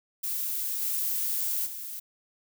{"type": "noise with level steps", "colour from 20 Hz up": "violet", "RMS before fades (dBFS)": [-31, -29, -38], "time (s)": [0.23, 2], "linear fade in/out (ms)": 10, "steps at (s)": [0.81, 1.65], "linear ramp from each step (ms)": 20, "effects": []}